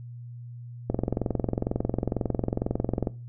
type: click train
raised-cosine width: 2 ms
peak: -12 dBFS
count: 49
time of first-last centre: 0.9-3.072 s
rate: 22.1 Hz
effects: noise-tail reverb RT60 0.3 s tail -18 dB re dry + added 120 Hz sine -38 dBFS peak until 3.28 s